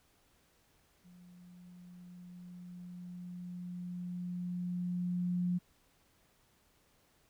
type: tone with level ramp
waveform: sine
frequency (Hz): 178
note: F3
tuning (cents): +33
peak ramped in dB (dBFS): -55 to -29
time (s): 1.04-5.59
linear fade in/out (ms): 20
effects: pink hiss -70 dBFS RMS until 7.29 s